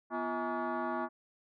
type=tone with frequency modulation; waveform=sine; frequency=245.7 Hz; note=B3; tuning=9 cents flat; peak=-31 dBFS; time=0.1-1.09 s; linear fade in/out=50 ms; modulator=296 Hz; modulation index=3.8; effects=tanh soft clip ceiling -27 dBFS